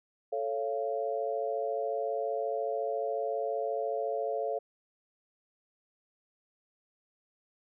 sine chord, A augmented, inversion none, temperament equal with one note detuned, 440 / 554.4 / 688 Hz, A4 / C#5 / E#5, 0 / 0 / -26 cents, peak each -34 dBFS, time 0.32-4.59 s, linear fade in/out 10 ms, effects none

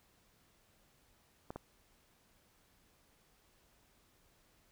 clicks, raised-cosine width 1 ms, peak -28 dBFS, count 2, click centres 1.505 / 1.56 s, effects pink hiss -70 dBFS RMS until 4.71 s

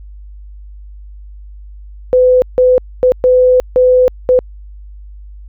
sine tone bursts at uneven times, 505 Hz, B4, 39 cents sharp, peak -5 dBFS, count 6, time 2.13-2.42 / 2.58-2.78 / 3.03-3.12 / 3.24-3.6 / 3.76-4.08 / 4.29-4.39 s, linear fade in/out 0 ms, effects added 50 Hz sine -30 dBFS peak until 5.48 s

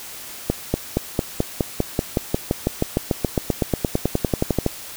accelerating click train, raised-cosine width 2 ms, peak -4 dBFS, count 30, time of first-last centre 0.5-4.663 s, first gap 240 ms, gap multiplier 0.96, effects white hiss -36 dBFS RMS until 4.96 s

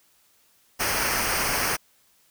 pink noise with comb filter, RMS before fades -25 dBFS, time 0.79-1.77 s, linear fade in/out 20 ms, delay 0.27 ms, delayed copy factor -0.7, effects white hiss -62 dBFS RMS until 2.3 s

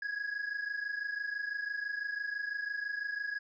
triangle tone pair together, 1656 / 1682 Hz, G#6 / G#6, -5 / +22 cents, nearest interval unison, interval 27 cents, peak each -34 / -38 dBFS, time 0.02-3.39 s, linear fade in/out 5 ms, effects resampled to 16000 Hz

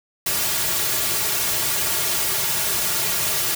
white noise with comb filter, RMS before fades -22 dBFS, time 0.26-3.55 s, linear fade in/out 5 ms, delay 3.9 ms, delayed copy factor -0.85, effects none

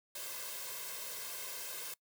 white noise with comb filter, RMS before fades -43 dBFS, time 0.15-1.94 s, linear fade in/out 5 ms, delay 1.9 ms, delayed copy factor +0.9, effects noise-tail reverb RT60 0.1 s tail -23 dB re dry + high-pass 200 Hz 12 dB/octave

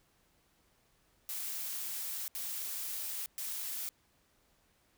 blue noise bursts at uneven times, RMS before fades -39 dBFS, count 3, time 1.29-2.28 / 2.35-3.26 / 3.38-3.89 s, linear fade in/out 0 ms, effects pink hiss -71 dBFS RMS until 4.97 s

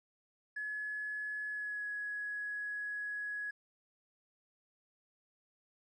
triangle tone with pitch glide, 1700 to 1676.6 Hz, G#6 to G#6, +40 to +16 cents, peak -33 dBFS, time 0.56-3.51 s, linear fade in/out 10 ms, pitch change -24 cents, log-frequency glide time 1.49-1.86 s, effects tanh soft clip ceiling -35 dBFS + resampled to 24000 Hz

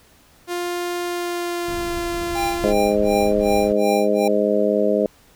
sawtooth tone with pitch glide, 351.2 to 344.6 Hz, F4 to F4, +10 to -23 cents, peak -19 dBFS, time 0.47-2.74 s, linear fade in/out 50 ms, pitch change -33 cents, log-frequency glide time 1.02-1.97 s
brown noise, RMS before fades -33 dBFS, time 1.68-3.73 s, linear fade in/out 5 ms
square tone with tremolo, 797 Hz, G5, 28 cents sharp, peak -21 dBFS, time 2.35-4.28 s, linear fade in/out 5 ms, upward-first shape sine, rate 2.7 Hz, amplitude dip 100%
harmonic tone, 103.83 Hz, G#2, in tune, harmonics 2 / 3 / 4 / 5 / 6, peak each -23 / -25 / -21 / -21 / -21 dBFS, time 2.64-5.06 s, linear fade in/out 0 ms
effects pink hiss -53 dBFS RMS until 5.35 s

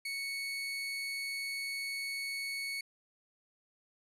30% pulse tone, 2217 Hz, C#7, in tune, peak -33 dBFS, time 0.05-2.81 s, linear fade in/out 5 ms, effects resampled to 32000 Hz

